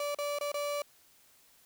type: tone with dropouts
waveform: 35% pulse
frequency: 580 Hz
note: D5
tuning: 22 cents flat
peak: -30 dBFS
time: 0-0.82 s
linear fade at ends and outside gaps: 2 ms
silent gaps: 0.147-0.186 / 0.387-0.41 / 0.518-0.542 s
effects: white hiss -63 dBFS RMS until 1.65 s